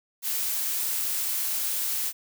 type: noise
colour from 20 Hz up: blue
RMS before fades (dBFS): -28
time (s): 0.22-2.13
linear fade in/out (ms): 50
effects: none